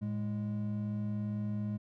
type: tone pair together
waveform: triangle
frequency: 110 / 207.7 Hz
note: A2 / G#3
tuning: 0 / 0 cents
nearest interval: major seventh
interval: 1100 cents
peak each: -34 / -33 dBFS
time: 0.01-1.78 s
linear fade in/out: 20 ms
effects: none